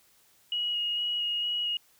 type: tone with vibrato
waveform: sine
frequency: 2890 Hz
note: F#7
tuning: 41 cents flat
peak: -27 dBFS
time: 0.52-1.77 s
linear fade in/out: 2 ms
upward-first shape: square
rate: 2.2 Hz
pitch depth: 10 cents each way
effects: white hiss -63 dBFS RMS until 1.99 s